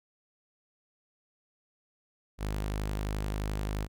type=tone; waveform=sawtooth; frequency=51.5 Hz; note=G#1; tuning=14 cents flat; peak=-27 dBFS; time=2.38-3.88 s; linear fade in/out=50 ms; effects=none